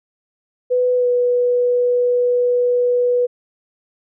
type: tone with pitch glide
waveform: sine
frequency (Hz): 498.1 to 490.4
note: B4 to B4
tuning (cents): +15 to -12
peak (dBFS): -13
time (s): 0.7-3.27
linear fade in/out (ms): 20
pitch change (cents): -27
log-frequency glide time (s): 0.96-1.07
effects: none